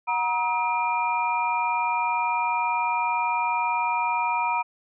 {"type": "tone cluster", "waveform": "sine", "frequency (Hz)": [730, 950, 1272, 2397], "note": ["F#5", "A#5", "D#6", "D7"], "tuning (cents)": [-24, 33, 38, 35], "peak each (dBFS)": [-32, -23, -32, -30], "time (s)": [0.07, 4.63], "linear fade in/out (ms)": 20, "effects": []}